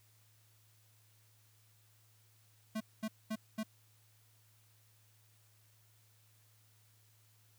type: tone bursts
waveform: square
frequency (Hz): 218.3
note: A3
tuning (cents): -13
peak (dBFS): -36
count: 4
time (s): 2.75-3.634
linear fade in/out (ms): 10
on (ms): 56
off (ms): 220
effects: added 108 Hz sine -67 dBFS peak until 7.58 s + white hiss -70 dBFS RMS until 7.58 s